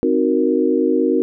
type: chord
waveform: sine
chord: C half-diminished seventh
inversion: none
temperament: equal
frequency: 261.6 / 311.1 / 370 / 466.2 Hz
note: C4 / Eb4 / Gb4 / Bb4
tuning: 0 / 0 / 0 / 0 cents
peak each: -19 dBFS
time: 0.03-1.22 s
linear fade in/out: 0 ms
effects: none